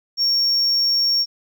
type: tone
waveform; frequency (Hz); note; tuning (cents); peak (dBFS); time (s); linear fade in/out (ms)
sine; 5520; F8; -21; -13; 0.17-1.26; 50
effects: tanh soft clip ceiling -14 dBFS + 9-bit